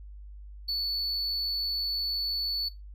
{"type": "tone", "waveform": "triangle", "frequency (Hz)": 4453, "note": "C#8", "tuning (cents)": 7, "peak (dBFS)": -26, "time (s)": [0.68, 2.69], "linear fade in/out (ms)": 10, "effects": ["noise-tail reverb RT60 0.2 s tail -19 dB re dry", "added 50 Hz sine -42 dBFS peak until 2.94 s"]}